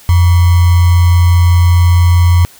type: tone with sample-and-hold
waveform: sine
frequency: 87.4 Hz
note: F2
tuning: 2 cents sharp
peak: -4 dBFS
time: 0.09-2.45 s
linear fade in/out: 0 ms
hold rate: 1050 Hz
effects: white hiss -40 dBFS RMS until 2.59 s